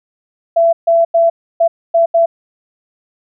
sine tone bursts at uneven times, 670 Hz, E5, 28 cents sharp, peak -7 dBFS, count 6, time 0.56-0.73 / 0.87-1.05 / 1.14-1.3 / 1.6-1.68 / 1.94-2.06 / 2.14-2.26 s, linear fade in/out 10 ms, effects none

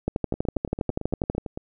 two click trains, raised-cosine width 2 ms, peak -18 / -10 dBFS, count 12 / 17, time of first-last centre 0.34-1.575 / 0.08-1.381 s, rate 8.91 / 12.3 Hz, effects none

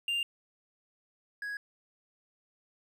triangle tone pair in turn, 2794 / 1661.3 Hz, F7 / G#6, 0 / 0 cents, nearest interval major sixth, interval 900 cents, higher first, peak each -27 / -33 dBFS, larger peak first, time 0.08-0.23 / 1.42-1.57 s, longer neither, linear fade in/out 2 ms, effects none

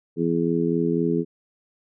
harmonic tone, 84 Hz, E2, 33 cents sharp, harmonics 2 / 3 / 4 / 5, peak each -25 / -25 / -25 / -25 dBFS, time 0.16-1.25 s, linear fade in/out 50 ms, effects none

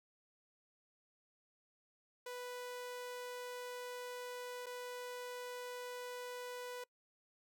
sawtooth tone with dropouts, 493.9 Hz, B4, in tune, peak -40 dBFS, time 2.26-6.84 s, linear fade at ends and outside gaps 5 ms, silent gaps 4.66-4.665 s, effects noise-tail reverb RT60 0.1 s tail -24 dB re dry

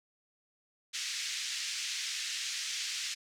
white band-pass noise, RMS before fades -37 dBFS, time 0.93-3.15 s, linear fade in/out 20 ms, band 1900 to 6600 Hz, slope 24 dB/octave, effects none

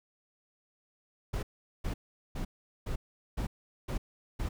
brown noise bursts, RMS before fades -33 dBFS, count 7, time 1.33-4.49 s, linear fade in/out 10 ms, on 100 ms, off 410 ms, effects none

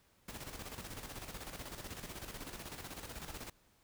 pink noise with tremolo, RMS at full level -45 dBFS, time 0.28-3.5 s, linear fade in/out 5 ms, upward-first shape square, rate 16 Hz, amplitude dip 55%, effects pink hiss -70 dBFS RMS until 3.83 s

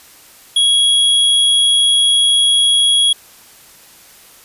square tone, 3322 Hz, G#7, in tune, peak -10 dBFS, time 0.56-3.13 s, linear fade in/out 5 ms, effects white hiss -43 dBFS RMS until 4.44 s + resampled to 32000 Hz

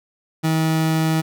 30% pulse tone, 159.6 Hz, D#3, 44 cents sharp, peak -14 dBFS, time 0.43-1.22 s, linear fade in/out 20 ms, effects none

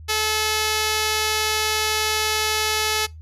5% pulse tone with low-pass filter, 431.6 Hz, A4, 33 cents flat, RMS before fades -22 dBFS, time 0.08-3.07 s, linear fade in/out 20 ms, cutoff 10000 Hz, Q 2.2, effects noise-tail reverb RT60 0.2 s tail -23 dB re dry + added 79 Hz sine -37 dBFS peak until 3.21 s

